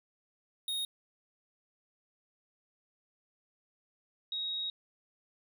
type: tone pair in turn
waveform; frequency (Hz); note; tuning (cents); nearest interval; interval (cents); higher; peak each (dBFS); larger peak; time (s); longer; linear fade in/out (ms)
square / sine; 3729 / 3783; A#7 / A#7; 0 / +25; unison; 25; second; -33 / -33; neither; 0.68-0.85 / 4.32-4.7; second; 2
effects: none